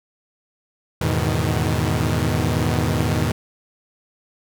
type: chord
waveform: sawtooth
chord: E major seventh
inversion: none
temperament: equal with one note detuned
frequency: 82.41 / 105.46 / 123.47 / 155.56 Hz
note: E2 / G#2 / B2 / D#3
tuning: 0 / +27 / 0 / 0 cents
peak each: -20 dBFS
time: 1.01-3.32 s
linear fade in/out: 5 ms
effects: none